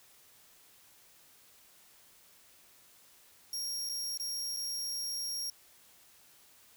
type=tone with dropouts; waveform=sawtooth; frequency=5588 Hz; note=F8; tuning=in tune; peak=-32 dBFS; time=3.53-5.5 s; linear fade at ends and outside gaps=2 ms; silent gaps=3.891-3.895 / 4.175-4.198 / 4.565-4.569 s; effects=white hiss -61 dBFS RMS until 6.76 s